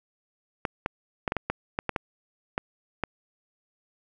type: clicks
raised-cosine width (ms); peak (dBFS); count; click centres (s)
0.5; -11; 11; 0.652 / 0.861 / 1.278 / 1.321 / 1.367 / 1.5 / 1.789 / 1.893 / 1.962 / 2.579 / 3.037
effects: none